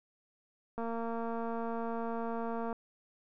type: click train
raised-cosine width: 1 ms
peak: -25 dBFS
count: 449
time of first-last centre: 0.78-2.728 s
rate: 230 Hz
effects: none